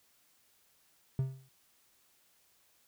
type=tone with exponential decay; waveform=triangle; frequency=132.5 Hz; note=C3; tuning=22 cents sharp; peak=-24 dBFS; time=1.19-1.49 s; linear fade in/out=2 ms; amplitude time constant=65 ms; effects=white hiss -69 dBFS RMS until 2.87 s